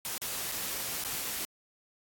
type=noise with dropouts; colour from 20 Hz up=white; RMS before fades=-35 dBFS; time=0.05-1.45 s; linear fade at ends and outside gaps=0 ms; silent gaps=0.179-0.217 / 0.516-0.52 / 1.039-1.048 s; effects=AAC 64 kbps